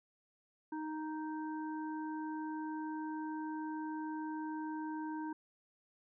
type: harmonic tone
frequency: 311.1 Hz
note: D#4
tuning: in tune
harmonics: 1 / 3 / 5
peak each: -39 / -44 / -52 dBFS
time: 0.72-5.33 s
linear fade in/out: 5 ms
effects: none